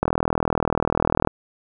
click train, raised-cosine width 1 ms, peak -4 dBFS, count 51, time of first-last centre 0.03-1.274 s, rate 40.2 Hz, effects none

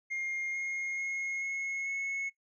triangle tone with pitch steps, 2126 / 2142 / 2158 / 2174 / 2191 Hz, C7 / C7 / C#7 / C#7 / C#7, +27 / +40 / -47 / -34 / -21 cents, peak -31 dBFS, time 0.1-2.3 s, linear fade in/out 20 ms, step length 440 ms, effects noise-tail reverb RT60 0.1 s tail -18 dB re dry + resampled to 22050 Hz

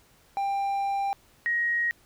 triangle / sine tone pair in turn, 793 / 1886.1 Hz, G5 / A#6, +20 / +20 cents, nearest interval octave + minor third, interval 1500 cents, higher second, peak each -23 dBFS, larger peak neither, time 0.37-1.13 / 1.46-1.91 s, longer first, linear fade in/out 0 ms, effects pink hiss -60 dBFS RMS until 2.05 s

